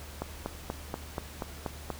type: click train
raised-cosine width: 1 ms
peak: -18 dBFS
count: 8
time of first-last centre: 0.22-1.903 s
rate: 4.16 Hz
effects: added 73 Hz sine -45 dBFS peak until 1.99 s + pink hiss -47 dBFS RMS until 1.99 s